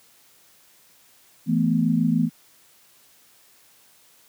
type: chord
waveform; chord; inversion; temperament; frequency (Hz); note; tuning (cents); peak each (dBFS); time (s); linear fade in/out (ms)
sine; E suspended fourth; none; equal with one note detuned; 165.67 / 220 / 246.9; E3 / A3 / B3; +9 / 0 / 0; -22; 1.46-2.3; 50
effects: white hiss -56 dBFS RMS until 4.28 s + high-pass 80 Hz 12 dB/octave